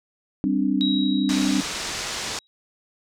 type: chord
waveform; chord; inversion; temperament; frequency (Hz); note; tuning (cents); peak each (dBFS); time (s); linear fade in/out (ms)
sine; G suspended fourth; none; equal; 196 / 261.6 / 293.7; G3 / C4 / D4; 0 / 0 / 0; -24 / -23 / -23; 0.44-1.61; 0
type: tone with exponential decay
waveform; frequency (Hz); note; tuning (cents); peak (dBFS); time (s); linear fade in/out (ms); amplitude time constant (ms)
sine; 3836; A#7; +49; -22; 0.81-2.47; 0; 360
type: low-pass noise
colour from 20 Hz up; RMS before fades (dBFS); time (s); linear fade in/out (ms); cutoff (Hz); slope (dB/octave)
white; -30; 1.29-2.39; 2; 7000; 24
effects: none